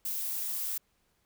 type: noise with high-pass filter sweep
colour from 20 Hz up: violet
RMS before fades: -34 dBFS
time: 0.05-0.78 s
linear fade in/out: 5 ms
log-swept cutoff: 560 to 1200 Hz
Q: 3.1
effects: pink hiss -73 dBFS RMS until 1.25 s